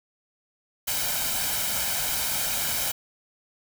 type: noise with comb filter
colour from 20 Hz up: white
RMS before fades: -27 dBFS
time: 0.87-2.92 s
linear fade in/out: 10 ms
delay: 1.3 ms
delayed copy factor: +0.6
effects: none